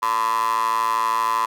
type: tone with high-pass filter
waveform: 15% pulse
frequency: 112.8 Hz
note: A2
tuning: 44 cents sharp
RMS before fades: -21 dBFS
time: 0.02-1.46 s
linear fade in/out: 10 ms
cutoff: 1000 Hz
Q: 8.9
effects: none